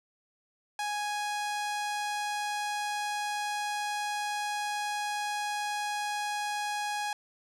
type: tone with low-pass filter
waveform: sawtooth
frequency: 830.6 Hz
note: G#5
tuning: in tune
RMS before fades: -33 dBFS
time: 0.79-7.13 s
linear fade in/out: 2 ms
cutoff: 9100 Hz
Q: 0.87
effects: none